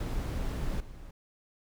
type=noise with level steps; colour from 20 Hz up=brown; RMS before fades=-32 / -46 dBFS; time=0-1.11 s; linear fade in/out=5 ms; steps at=0.8 s; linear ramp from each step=5 ms; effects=none